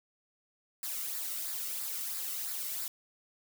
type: noise with flanger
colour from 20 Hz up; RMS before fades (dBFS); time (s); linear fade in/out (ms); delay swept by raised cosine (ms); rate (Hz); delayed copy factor
blue; -37; 0.83-2.88; 2; 0.32 to 1.23; 3; -0.55
effects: none